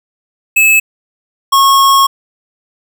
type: tone pair in turn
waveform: square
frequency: 2600 / 1093.2 Hz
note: E7 / C#6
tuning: -24 / -24 cents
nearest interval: octave + minor third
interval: 1500 cents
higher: first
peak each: -6 dBFS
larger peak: neither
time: 0.56-0.8 / 1.52-2.07 s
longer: second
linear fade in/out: 10 ms
effects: none